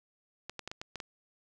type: clicks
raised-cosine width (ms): 0.2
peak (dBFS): -22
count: 7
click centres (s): 0.496 / 0.593 / 0.676 / 0.715 / 0.815 / 0.957 / 1.002
effects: none